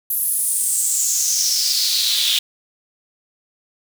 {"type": "noise with high-pass filter sweep", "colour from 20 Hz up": "pink", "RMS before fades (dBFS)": -19, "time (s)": [0.1, 2.39], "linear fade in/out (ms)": 5, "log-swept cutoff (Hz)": [12000, 3300], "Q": 5, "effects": []}